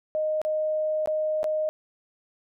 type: tone with dropouts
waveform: sine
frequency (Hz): 619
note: D#5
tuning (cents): -9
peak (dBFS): -23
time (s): 0.15-1.69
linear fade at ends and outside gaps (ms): 0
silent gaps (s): 0.416-0.45 / 1.059-1.074 / 1.431-1.442
effects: none